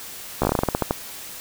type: slowing click train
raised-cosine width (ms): 1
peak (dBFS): -5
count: 13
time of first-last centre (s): 0.42-0.909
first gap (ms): 14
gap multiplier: 1.18
effects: white hiss -37 dBFS RMS until 1.4 s